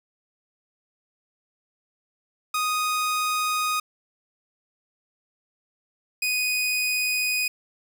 sawtooth tone pair in turn, 1244.5 / 2489 Hz, D#6 / D#7, 0 / 0 cents, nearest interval octave, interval 1200 cents, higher second, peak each -19 / -19 dBFS, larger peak neither, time 2.54-3.8 / 6.22-7.48 s, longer neither, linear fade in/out 5 ms, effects none

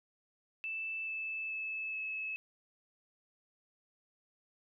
sine tone with pitch steps, 2642 / 2625 / 2609 / 2592 Hz, E7 / E7 / E7 / E7, +3 / -8 / -18 / -30 cents, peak -36 dBFS, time 0.64-2.36 s, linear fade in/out 0 ms, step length 430 ms, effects none

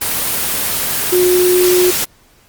sine tone in noise, 361.3 Hz, F#4, 41 cents flat, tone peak -9 dBFS, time 1.12-1.91 s, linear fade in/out 10 ms, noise white, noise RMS -17 dBFS, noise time 0.01-2.05 s, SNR +5 dB, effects pink hiss -50 dBFS RMS until 2.48 s + Opus 24 kbps

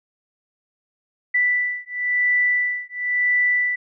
sine beating tone pair, 1975.5 / 1976.47 Hz, B6 / B6, 0 / +1 cents, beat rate 0.97 Hz, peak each -21 dBFS, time 1.34-3.76 s, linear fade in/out 10 ms, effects none

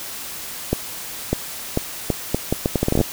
accelerating click train, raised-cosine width 2 ms, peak -4 dBFS, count 16, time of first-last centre 0.73-3.012 s, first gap 600 ms, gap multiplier 0.74, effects white hiss -32 dBFS RMS until 3.12 s

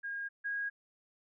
sine tone pair in turn, 1625 / 1640.1 Hz, G#6 / G#6, -38 / -22 cents, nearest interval unison, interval 16 cents, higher second, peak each -36 / -33 dBFS, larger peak second, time 0.03-0.29 / 0.44-0.7 s, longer neither, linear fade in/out 20 ms, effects none

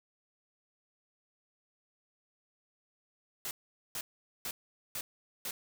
white noise bursts, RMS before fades -38 dBFS, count 5, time 3.45-5.51 s, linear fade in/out 2 ms, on 60 ms, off 440 ms, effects none

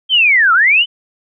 sine linear two-way sweep, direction down then up, 3200 to 1290 to 3083 Hz, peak -7 dBFS, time 0.09-0.86 s, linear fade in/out 50 ms, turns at 0.53 s, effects none

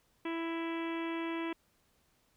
harmonic tone, 331 Hz, E4, 7 cents sharp, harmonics 1 / 2 / 3 / 4 / 5 / 6 / 7 / 8 / 9 / 10, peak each -35 / -47 / -43 / -50 / -50 / -48 / -49 / -49 / -57 / -53 dBFS, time 0.25-1.53 s, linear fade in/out 5 ms, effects pink hiss -72 dBFS RMS until 2.36 s

